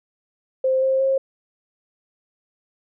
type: tone with pitch steps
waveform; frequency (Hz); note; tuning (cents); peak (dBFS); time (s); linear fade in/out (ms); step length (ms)
sine; 523.3 / 529.7 / 536.2; C5 / C5 / C5; 0 / +21 / +42; -16; 0.64-1.18; 5; 180
effects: none